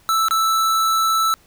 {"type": "tone with dropouts", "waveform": "square", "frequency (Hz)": 1318.5, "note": "E6", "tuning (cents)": 0, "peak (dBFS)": -16, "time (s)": [0.09, 1.34], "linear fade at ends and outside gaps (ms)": 0, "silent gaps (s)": [0.284, 0.309], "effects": ["pink hiss -54 dBFS RMS until 1.46 s"]}